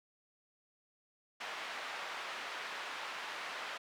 pink band-pass noise, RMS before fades -43 dBFS, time 1.4-3.78 s, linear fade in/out 10 ms, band 920 to 3000 Hz, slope 12 dB/octave, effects none

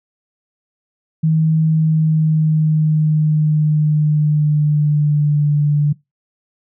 sine tone with pitch glide, 158.7 to 147.22 Hz, D#3 to D3, +35 to +5 cents, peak -11 dBFS, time 1.23-5.93 s, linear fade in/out 10 ms, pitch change -130 cents, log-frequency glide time 1.63-5.5 s, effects noise-tail reverb RT60 0.2 s tail -22 dB re dry

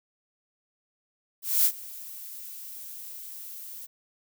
violet noise with ADSR envelope, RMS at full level -20 dBFS, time 1.42-3.87 s, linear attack 230 ms, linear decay 65 ms, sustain -21 dB, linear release 23 ms, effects none

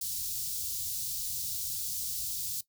white band-stop noise, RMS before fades -35 dBFS, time 0.01-2.61 s, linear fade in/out 5 ms, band 140 to 4200 Hz, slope 24 dB/octave, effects noise-tail reverb RT60 0.1 s tail -18 dB re dry

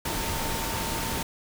sine tone in noise, 908 Hz, A#5, 46 cents flat, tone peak -36 dBFS, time 0.05-1.23 s, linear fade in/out 5 ms, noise pink, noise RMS -30 dBFS, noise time 0.05-1.23 s, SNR -9 dB, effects none

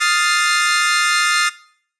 sawtooth chord, F dominant seventh, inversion third, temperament equal, 1244.5 / 1396.9 / 1760 / 2093 Hz, Eb6 / F6 / A6 / C7, 0 / 0 / 0 / 0 cents, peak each -16 dBFS, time 0-1.5 s, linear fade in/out 20 ms, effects noise-tail reverb RT60 0.6 s tail -20 dB re dry + resampled to 22050 Hz

